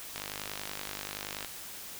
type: click train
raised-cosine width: 0.2 ms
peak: -19 dBFS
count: 66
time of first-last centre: 0.16-1.447 s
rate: 50.5 Hz
effects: white hiss -44 dBFS RMS until 1.99 s